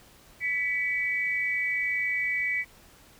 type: tone pair together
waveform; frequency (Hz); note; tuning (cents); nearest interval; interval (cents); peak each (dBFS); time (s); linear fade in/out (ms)
sine; 1975.5 / 2275; B6 / C#7; 0 / +44; major second; 244; -28; 0.4-2.65; 50
effects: pink hiss -55 dBFS RMS until 3.19 s